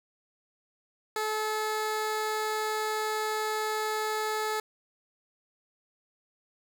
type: tone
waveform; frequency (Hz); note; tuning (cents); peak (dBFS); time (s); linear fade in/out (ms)
15% pulse; 431.5; A4; -34; -22; 1.16-4.6; 2
effects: none